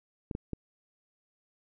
clicks, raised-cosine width 3 ms, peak -21 dBFS, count 3, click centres 0.312 / 0.351 / 0.533 s, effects none

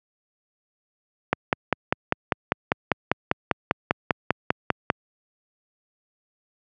click train, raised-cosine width 0.5 ms, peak -3 dBFS, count 19, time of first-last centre 1.33-4.901 s, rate 5.04 Hz, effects high-pass 100 Hz 12 dB/octave

